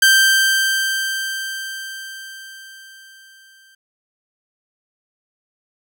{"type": "tone with exponential decay", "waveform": "sawtooth", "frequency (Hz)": 1568, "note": "G6", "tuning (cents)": 0, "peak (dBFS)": -5, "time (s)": [0.02, 3.75], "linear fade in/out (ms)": 5, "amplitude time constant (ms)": 810, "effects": []}